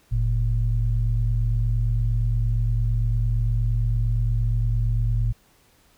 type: tone pair together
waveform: sine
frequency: 45.39 / 114.1 Hz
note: F#1 / A#2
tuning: -32 / -37 cents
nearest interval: octave + major third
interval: 1595 cents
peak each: -21 dBFS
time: 0.11-5.33 s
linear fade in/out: 20 ms
effects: tanh soft clip ceiling -11 dBFS + pink hiss -59 dBFS RMS until 5.97 s